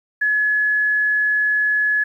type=tone; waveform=sine; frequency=1700 Hz; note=G#6; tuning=40 cents sharp; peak=-15 dBFS; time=0.21-2.04 s; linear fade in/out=10 ms; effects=9-bit